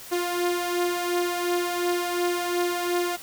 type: beating tone pair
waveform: sawtooth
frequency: 351.1 / 353.9 Hz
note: F4 / F4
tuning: +9 / +23 cents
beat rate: 2.8 Hz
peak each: -21 / -26 dBFS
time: 0.11-3.17 s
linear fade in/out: 20 ms
effects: white hiss -42 dBFS RMS until 3.22 s